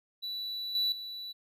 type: tone with level steps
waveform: triangle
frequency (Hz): 3951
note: B7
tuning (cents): 0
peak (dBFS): -33 / -25 / -37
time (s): 0.22-1.33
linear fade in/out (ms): 20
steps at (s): 0.75 / 0.92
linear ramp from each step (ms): 2
effects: none